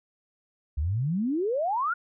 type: exponential sweep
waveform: sine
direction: up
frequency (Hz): 67.2 to 1469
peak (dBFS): -24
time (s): 0.77-1.94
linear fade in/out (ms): 10
effects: none